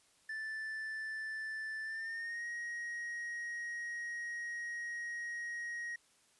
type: tone with pitch glide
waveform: triangle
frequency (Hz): 1760 to 1886.3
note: A6 to A#6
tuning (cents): 0 to +20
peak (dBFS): -37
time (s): 0.29-5.96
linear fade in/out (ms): 5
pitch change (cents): +120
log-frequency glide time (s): 1.83-2.46
effects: white hiss -69 dBFS RMS until 6.39 s + resampled to 24000 Hz